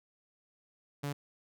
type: tone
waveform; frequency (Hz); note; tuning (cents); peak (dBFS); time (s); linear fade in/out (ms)
sawtooth; 143.3; D3; -42; -30; 1.03-1.13; 10
effects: none